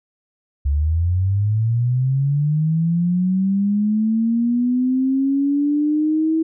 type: linear sweep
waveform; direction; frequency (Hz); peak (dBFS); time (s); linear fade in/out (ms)
sine; up; 68.4 to 324; -15; 0.65-6.43; 10
effects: none